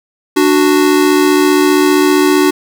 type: tone pair together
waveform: square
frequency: 294.8 / 370 Hz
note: D4 / F#4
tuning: +7 / 0 cents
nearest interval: major third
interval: 393 cents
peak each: -11 dBFS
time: 0.36-2.51 s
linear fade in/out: 10 ms
effects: none